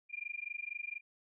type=tone with amplitude modulation; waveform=sine; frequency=2400 Hz; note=D7; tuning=37 cents sharp; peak=-35 dBFS; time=0.09-1.01 s; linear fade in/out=50 ms; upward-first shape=sine; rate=24.2 Hz; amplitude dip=100%; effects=none